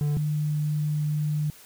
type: tone pair in turn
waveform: triangle / sine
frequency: 147.1 / 150.36 Hz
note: D3 / D3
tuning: +3 / +41 cents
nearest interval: unison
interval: 38 cents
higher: second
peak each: -20 / -23 dBFS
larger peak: first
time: 0.01-0.17 / 0.17-1.5 s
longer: second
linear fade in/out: 0 ms
effects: white hiss -50 dBFS RMS until 1.65 s